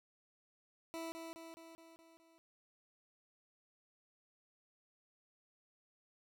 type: tone with echo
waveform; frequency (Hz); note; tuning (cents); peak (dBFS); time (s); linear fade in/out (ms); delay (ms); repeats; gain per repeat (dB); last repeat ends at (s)
20% pulse; 328.7; E4; -5; -37; 0.94-1.12; 0; 210; 6; -4; 2.38
effects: none

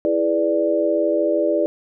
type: chord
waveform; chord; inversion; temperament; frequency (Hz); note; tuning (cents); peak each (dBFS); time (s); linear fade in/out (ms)
sine; E dominant seventh; none; equal; 329.6 / 415.3 / 493.9 / 587.3; E4 / G#4 / B4 / D5; 0 / 0 / 0 / 0; -21 / -24 / -25 / -19; 0.05-1.66; 0
effects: none

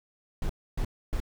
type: noise bursts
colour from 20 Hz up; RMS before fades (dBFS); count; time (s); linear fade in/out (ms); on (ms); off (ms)
brown; -28; 3; 0.42-1.202; 2; 74; 280
effects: none

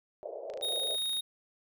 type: band-pass noise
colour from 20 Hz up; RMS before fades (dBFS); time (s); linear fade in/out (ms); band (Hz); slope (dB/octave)
white; -41; 0.23-0.96; 0; 430 to 640; 48
type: click train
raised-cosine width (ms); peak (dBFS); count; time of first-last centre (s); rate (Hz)
0.2; -32; 19; 0.5-1.169; 26.9
type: tone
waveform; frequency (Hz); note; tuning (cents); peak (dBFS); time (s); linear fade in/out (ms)
square; 3729; A#7; 0; -31; 0.62-1.21; 10
effects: none

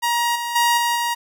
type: tone with level steps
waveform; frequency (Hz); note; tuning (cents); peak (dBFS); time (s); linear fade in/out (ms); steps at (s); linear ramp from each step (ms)
sawtooth; 947; A#5; +27; -14 / -20 / -11 / -14 / -16; 0.02-1.15; 20; 0.35 / 0.55 / 0.77 / 0.95; 10
effects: none

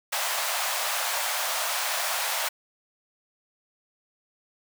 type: high-pass noise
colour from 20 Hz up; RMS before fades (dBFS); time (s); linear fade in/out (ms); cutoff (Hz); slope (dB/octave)
pink; -28; 0.12-2.49; 10; 600; 48
effects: none

